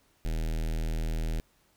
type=tone with notch filter; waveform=square; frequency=40.05 Hz; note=E1; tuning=49 cents flat; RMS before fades=-30 dBFS; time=0.25-1.4 s; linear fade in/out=0 ms; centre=1100 Hz; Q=1.2; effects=pink hiss -67 dBFS RMS until 1.76 s